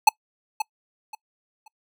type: tone with echo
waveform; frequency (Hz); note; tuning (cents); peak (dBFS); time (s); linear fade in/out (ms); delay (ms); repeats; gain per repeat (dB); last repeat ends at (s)
square; 863; A5; -34; -10; 0.07-0.09; 5; 530; 3; -12; 1.68
effects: noise-tail reverb RT60 0.1 s tail -26 dB re dry